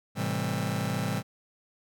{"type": "chord", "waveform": "sawtooth", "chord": "A minor seventh", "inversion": "none", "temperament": "just", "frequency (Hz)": [110, 132, 165, 198], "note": ["A2", "C3", "E3", "G3"], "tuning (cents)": [0, 16, 2, 18], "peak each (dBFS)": -29, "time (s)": [0.15, 1.23], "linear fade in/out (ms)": 50, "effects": []}